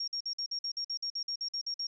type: tone bursts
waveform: sine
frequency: 5560 Hz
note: F8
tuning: 9 cents flat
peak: -32 dBFS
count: 15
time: 0-1.87 s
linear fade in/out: 5 ms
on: 78 ms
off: 50 ms
effects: none